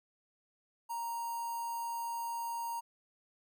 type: tone with notch filter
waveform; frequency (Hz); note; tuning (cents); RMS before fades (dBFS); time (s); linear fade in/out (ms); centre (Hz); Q
square; 932.3; A#5; 0; -38; 0.89-2.81; 20; 3300; 0.59
effects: none